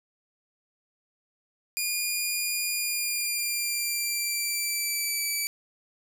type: tone with pitch glide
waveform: 10% pulse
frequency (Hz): 2429 to 2309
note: D#7 to D7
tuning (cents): -42 to -30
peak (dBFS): -18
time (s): 1.77-5.47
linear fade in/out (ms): 0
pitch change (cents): -88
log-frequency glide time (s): 2.72-5.25
effects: none